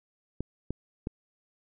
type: clicks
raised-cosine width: 3 ms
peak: -19 dBFS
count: 3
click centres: 0.406 / 0.706 / 1.071 s
effects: none